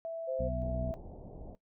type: tone with pitch glide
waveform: sine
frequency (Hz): 659.3 to 654.4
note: E5 to E5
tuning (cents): 0 to -13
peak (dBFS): -35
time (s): 0.05-0.94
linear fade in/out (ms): 0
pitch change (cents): -13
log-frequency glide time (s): 0.68-0.82
type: tone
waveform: sine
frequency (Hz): 522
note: C5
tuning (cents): -4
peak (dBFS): -33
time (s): 0.27-0.49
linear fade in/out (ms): 20
type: harmonic tone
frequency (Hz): 61.74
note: B1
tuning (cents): 0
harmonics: 1 / 2 / 3 / 4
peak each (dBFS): -36 / -39 / -41 / -42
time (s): 0.39-0.92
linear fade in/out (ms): 10
type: low-pass noise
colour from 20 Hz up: pink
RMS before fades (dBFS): -47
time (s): 0.62-1.55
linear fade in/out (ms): 0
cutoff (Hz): 780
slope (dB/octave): 48
effects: noise-tail reverb RT60 0.1 s tail -17 dB re dry

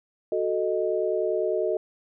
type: chord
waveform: sine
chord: D# diminished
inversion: first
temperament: equal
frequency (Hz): 370 / 440 / 622.3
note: F#4 / A4 / D#5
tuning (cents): 0 / 0 / 0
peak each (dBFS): -27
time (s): 0.32-1.77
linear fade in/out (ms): 2
effects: none

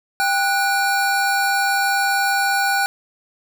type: tone pair together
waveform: square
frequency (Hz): 792.6 / 1473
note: G5 / F#6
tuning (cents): +19 / -8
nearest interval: major seventh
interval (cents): 1073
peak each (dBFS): -20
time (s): 0.2-2.86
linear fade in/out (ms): 0
effects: none

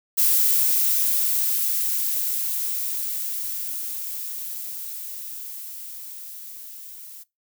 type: noise with level ramp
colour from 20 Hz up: violet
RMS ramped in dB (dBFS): -18 to -41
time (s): 0.17-7.24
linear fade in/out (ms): 20
effects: noise-tail reverb RT60 0.2 s tail -21 dB re dry

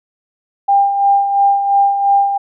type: tone with tremolo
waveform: sine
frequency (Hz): 798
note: G5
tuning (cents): +31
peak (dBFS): -7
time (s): 0.68-2.38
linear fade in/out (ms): 10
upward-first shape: sine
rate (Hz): 2.9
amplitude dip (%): 55
effects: none

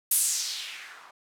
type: noise with low-pass filter sweep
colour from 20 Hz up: violet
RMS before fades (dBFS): -30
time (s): 0.11-1.11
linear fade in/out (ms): 5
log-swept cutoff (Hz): 12000 to 950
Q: 2.3
effects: none

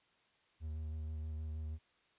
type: tone with vibrato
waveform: triangle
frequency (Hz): 77.78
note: D#2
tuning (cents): 0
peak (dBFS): -37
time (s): 0.6-1.79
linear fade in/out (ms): 50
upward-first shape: square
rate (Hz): 6.3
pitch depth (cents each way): 17
effects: white hiss -72 dBFS RMS until 2.18 s + resampled to 8000 Hz

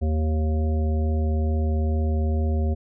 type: harmonic tone with a mistuned harmonic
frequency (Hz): 77.78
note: D#2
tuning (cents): 0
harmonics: 1 / 3 / 5 / 7 / 9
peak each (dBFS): -20 / -30 / -34 / -37 / -39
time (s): 0.01-2.75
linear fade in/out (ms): 20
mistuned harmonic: 3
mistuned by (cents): -17
effects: none

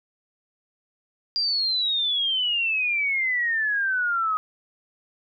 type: exponential sweep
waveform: sine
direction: down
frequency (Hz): 4811 to 1254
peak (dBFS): -21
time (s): 1.36-4.37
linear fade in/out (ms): 0
effects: none

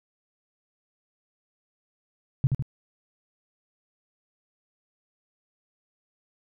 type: tone with echo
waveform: sine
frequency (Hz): 134.2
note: C3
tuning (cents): +44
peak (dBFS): -16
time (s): 2.44-2.47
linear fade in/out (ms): 0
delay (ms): 77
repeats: 2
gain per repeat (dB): -4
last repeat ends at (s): 2.624
effects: none

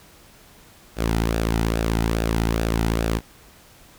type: tone with flanger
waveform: sawtooth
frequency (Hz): 55.9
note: A1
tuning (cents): +28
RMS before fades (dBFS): -22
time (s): 0.96-3.21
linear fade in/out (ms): 50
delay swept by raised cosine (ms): 0.94 to 1.83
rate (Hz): 2.4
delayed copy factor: -0.5
effects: pink hiss -50 dBFS RMS until 3.98 s

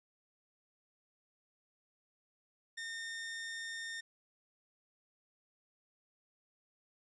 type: tone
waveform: sawtooth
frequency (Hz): 1824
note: A#6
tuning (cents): -38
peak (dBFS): -37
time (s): 2.77-4.01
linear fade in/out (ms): 10
effects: resampled to 22050 Hz + 12-bit

